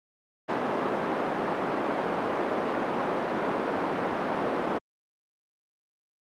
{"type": "band-pass noise", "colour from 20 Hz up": "pink", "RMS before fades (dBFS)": -28, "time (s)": [0.48, 4.79], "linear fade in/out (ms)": 20, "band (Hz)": [260, 1200], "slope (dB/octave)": 12, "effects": ["high-pass 150 Hz 12 dB/octave", "Opus 48 kbps"]}